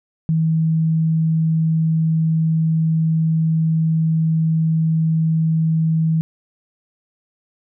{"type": "tone", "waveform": "sine", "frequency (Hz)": 160.7, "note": "E3", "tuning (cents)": -44, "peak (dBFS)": -14, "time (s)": [0.29, 6.21], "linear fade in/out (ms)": 0, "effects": []}